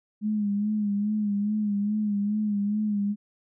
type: tone with vibrato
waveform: sine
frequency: 207.7 Hz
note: G#3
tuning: in tune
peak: -23 dBFS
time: 0.21-3.16 s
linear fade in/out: 50 ms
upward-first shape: sine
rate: 2.4 Hz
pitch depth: 53 cents each way
effects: none